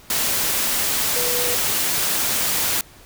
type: tone in noise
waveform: sine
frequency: 489.2 Hz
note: B4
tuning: 16 cents flat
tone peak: -26 dBFS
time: 1.16-1.55 s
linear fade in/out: 2 ms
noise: white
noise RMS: -21 dBFS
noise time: 0.1-2.81 s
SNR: -8 dB
effects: pink hiss -47 dBFS RMS until 3.05 s